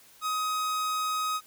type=tone; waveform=45% pulse; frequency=1260 Hz; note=D#6; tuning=21 cents sharp; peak=-27 dBFS; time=0.21-1.41 s; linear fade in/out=50 ms; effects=white hiss -56 dBFS RMS until 1.46 s